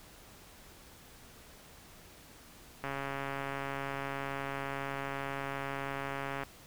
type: click train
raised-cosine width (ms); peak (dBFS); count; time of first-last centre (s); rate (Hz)
0.5; -22; 497; 2.84-6.434; 138
effects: pink hiss -55 dBFS RMS until 6.66 s